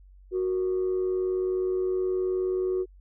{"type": "tone pair together", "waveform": "sine", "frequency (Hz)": [370, 469.1], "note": ["F#4", "A#4"], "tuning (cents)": [0, 11], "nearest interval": "major third", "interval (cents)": 411, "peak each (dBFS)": [-23, -34], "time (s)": [0.31, 2.86], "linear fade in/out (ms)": 50, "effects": ["tanh soft clip ceiling -20 dBFS", "added 47 Hz sine -49 dBFS peak until 3 s"]}